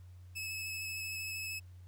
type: tone with vibrato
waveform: sawtooth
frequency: 2593 Hz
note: E7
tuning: 29 cents flat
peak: -35 dBFS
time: 0.35-1.6 s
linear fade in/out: 20 ms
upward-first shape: sine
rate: 13 Hz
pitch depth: 15 cents each way
effects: added 90 Hz sine -50 dBFS peak until 1.87 s + pink hiss -71 dBFS RMS until 1.87 s